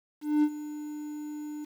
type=tone with ADSR envelope; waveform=triangle; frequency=299.4 Hz; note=D4; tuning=33 cents sharp; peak=-17 dBFS; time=0.21-1.65 s; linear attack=220 ms; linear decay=61 ms; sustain=-16 dB; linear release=10 ms; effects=9-bit